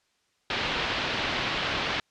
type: low-pass noise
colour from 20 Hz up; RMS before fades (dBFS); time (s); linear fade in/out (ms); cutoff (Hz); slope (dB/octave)
white; -29; 0.5-2; 2; 3800; 24
effects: white hiss -70 dBFS RMS until 2.1 s + low-pass 6000 Hz 12 dB/octave